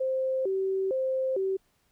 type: tone with vibrato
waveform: sine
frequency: 448.3 Hz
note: A4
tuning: 32 cents sharp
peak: -25 dBFS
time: 0-1.57 s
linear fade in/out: 10 ms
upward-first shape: square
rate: 1.1 Hz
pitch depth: 270 cents each way
effects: pink hiss -70 dBFS RMS until 1.91 s